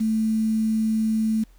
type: tone with quantisation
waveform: sine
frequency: 220 Hz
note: A3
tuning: in tune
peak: -19 dBFS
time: 0-1.44 s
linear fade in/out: 10 ms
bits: 7
effects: added 42 Hz sine -49 dBFS peak until 1.58 s + pink hiss -62 dBFS RMS until 1.58 s